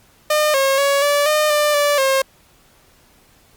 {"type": "tone with pitch steps", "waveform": "sawtooth", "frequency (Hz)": [606, 542, 560, 578, 608, 595, 581, 536], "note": ["D#5", "C#5", "C#5", "D5", "D#5", "D5", "D5", "C5"], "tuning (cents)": [-46, -39, 18, -28, -40, 22, -19, 42], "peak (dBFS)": -10, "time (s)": [0.3, 2.22], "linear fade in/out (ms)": 5, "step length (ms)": 240, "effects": ["pink hiss -53 dBFS RMS until 3.56 s", "Opus 48 kbps"]}